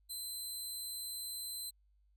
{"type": "tone", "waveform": "15% pulse", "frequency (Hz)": 4070, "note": "C8", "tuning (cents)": -49, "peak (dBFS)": -34, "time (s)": [0.09, 1.71], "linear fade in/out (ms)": 20, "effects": ["added 50 Hz sine -67 dBFS peak until 2.16 s"]}